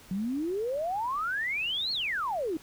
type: exponential two-way sweep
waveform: sine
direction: up then down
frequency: 180 to 4399 to 297.4 Hz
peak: -28 dBFS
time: 0.11-2.57 s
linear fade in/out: 2 ms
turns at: 1.92 s
effects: pink hiss -53 dBFS RMS until 2.62 s